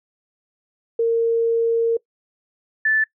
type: tone pair in turn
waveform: sine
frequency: 460 / 1752.9 Hz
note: A#4 / A6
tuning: -23 / -7 cents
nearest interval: octave + major seventh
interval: 2316 cents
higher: second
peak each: -15 dBFS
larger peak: neither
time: 0.99-1.97 / 2.85-3.04 s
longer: first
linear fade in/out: 5 ms
effects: noise-tail reverb RT60 0.1 s tail -22 dB re dry